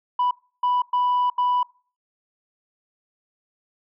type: tone bursts at uneven times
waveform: sine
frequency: 987.8 Hz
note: B5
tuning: in tune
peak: -16 dBFS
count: 4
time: 0.19-0.31 / 0.63-0.82 / 0.93-1.3 / 1.38-1.63 s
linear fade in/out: 5 ms
effects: noise-tail reverb RT60 0.4 s tail -24 dB re dry + tanh soft clip ceiling -16 dBFS